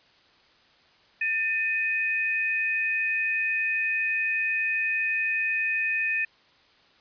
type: tone pair together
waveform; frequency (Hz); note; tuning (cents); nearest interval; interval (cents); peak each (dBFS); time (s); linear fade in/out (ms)
sine; 1794 / 2505; A6 / D#7; +33 / +11; tritone; 578; -28 / -25; 1.21-6.25; 5
effects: white hiss -59 dBFS RMS until 7 s + resampled to 11025 Hz